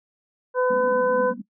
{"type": "harmonic tone", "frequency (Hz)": 504, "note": "B4", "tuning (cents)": 35, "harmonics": [1, 2, 3], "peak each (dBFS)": [-19, -26, -29], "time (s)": [0.54, 1.34], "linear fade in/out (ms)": 50}
{"type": "band-pass noise", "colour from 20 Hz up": "pink", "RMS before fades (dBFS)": -33, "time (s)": [0.7, 1.42], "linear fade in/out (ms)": 10, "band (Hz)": [190, 270], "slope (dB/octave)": 96}
{"effects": ["noise-tail reverb RT60 0.1 s tail -19 dB re dry"]}